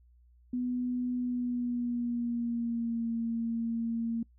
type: tone with pitch glide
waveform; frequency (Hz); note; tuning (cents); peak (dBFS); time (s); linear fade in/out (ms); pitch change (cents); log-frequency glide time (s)
sine; 247.9 to 230; B3 to A#3; +7 to -23; -29; 0.53-4.23; 5; -130; 1.16-3.09
effects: noise-tail reverb RT60 0.1 s tail -24 dB re dry + added 60 Hz sine -58 dBFS peak until 4.38 s